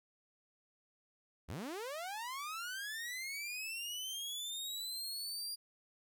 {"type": "linear sweep", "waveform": "sawtooth", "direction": "up", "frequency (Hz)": [55.2, 4829], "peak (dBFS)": -37, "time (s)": [1.48, 5.56], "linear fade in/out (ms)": 20, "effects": []}